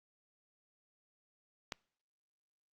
click, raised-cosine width 0.2 ms, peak -20 dBFS, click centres 1.722 s, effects noise-tail reverb RT60 0.5 s tail -24 dB re dry + Opus 48 kbps

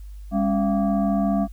sine tone with frequency modulation, 201.8 Hz, G#3, 49 cents flat, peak -18 dBFS, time 0.31-1.48 s, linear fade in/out 50 ms, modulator 478 Hz, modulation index 1, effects added 50 Hz sine -35 dBFS peak until 1.52 s + white hiss -61 dBFS RMS until 1.52 s

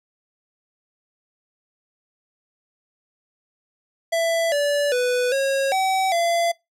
square tone with pitch steps, 665 / 578 / 495.3 / 545 / 763 / 681 Hz, E5 / D5 / B4 / C#5 / G5 / F5, +15 / -28 / +5 / -29 / -47 / -44 cents, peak -19 dBFS, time 4.12-6.52 s, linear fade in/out 10 ms, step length 400 ms, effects noise-tail reverb RT60 0.2 s tail -23 dB re dry + low-pass 11000 Hz 12 dB/octave

